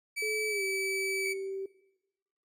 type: tone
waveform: 40% pulse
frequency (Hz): 2301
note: D7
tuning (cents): -36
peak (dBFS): -31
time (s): 0.16-1.34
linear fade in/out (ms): 20
type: tone with pitch glide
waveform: sine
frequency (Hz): 429.5 to 387.1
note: A4 to G4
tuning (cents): -42 to -22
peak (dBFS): -33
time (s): 0.22-1.66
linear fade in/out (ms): 5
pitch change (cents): -180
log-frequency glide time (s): 0.49-0.63
type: tone with exponential decay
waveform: sine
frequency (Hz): 2217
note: C#7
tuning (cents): 0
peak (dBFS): -35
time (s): 1.25-1.59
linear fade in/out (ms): 5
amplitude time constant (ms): 72
effects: noise-tail reverb RT60 1.0 s tail -19 dB re dry + resampled to 32000 Hz